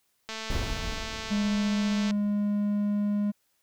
click train, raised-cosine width 0.2 ms, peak -19 dBFS, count 403, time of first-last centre 0.29-2.109 s, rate 221 Hz
brown noise with exponential decay, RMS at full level -27 dBFS, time 0.5-2.48 s, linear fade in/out 5 ms, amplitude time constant 430 ms
triangle tone, 205.8 Hz, G#3, 16 cents flat, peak -22 dBFS, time 1.3-3.32 s, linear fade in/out 20 ms
effects white hiss -72 dBFS RMS until 3.62 s

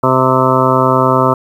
harmonic tone, 130 Hz, C3, 11 cents flat, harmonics 1 / 2 / 3 / 4 / 5 / 7 / 8 / 9 / 10, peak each -17 / -17 / -17 / -17 / -17 / -17 / -17 / -17 / -17 dBFS, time 0.03-1.34 s, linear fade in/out 5 ms, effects 7-bit

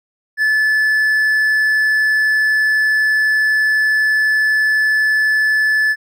triangle tone, 1734 Hz, A6, 26 cents flat, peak -10 dBFS, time 0.37-5.96 s, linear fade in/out 50 ms, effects none

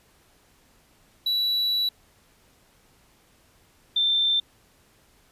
triangle / sine tone pair in turn, 3933 / 3567 Hz, B7 / A7, -8 / +23 cents, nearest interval major second, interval 169 cents, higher first, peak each -20 / -19 dBFS, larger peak second, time 1.26-1.89 / 3.96-4.4 s, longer first, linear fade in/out 5 ms, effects pink hiss -60 dBFS RMS until 5.31 s + resampled to 32000 Hz

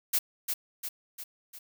blue noise with echo, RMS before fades -26 dBFS, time 0.13-0.19 s, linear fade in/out 10 ms, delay 350 ms, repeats 4, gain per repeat -5 dB, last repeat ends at 1.59 s, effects none

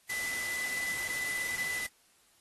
sine tone in noise, 2000 Hz, B6, 21 cents sharp, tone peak -33 dBFS, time 0.09-1.87 s, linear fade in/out 10 ms, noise white, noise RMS -39 dBFS, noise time 0.09-1.87 s, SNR +3 dB, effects white hiss -66 dBFS RMS until 2.4 s + AAC 32 kbps

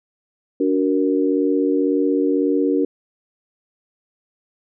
sine chord, D augmented, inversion none, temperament equal with one note detuned, 288.1 / 370 / 466.2 Hz, D4 / F#4 / A#4, -33 / 0 / 0 cents, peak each -18 / -21 / -21 dBFS, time 0.6-2.85 s, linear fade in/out 5 ms, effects none

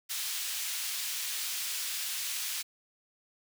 pink high-pass noise, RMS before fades -35 dBFS, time 0.09-2.63 s, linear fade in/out 20 ms, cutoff 2900 Hz, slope 12 dB/octave, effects none

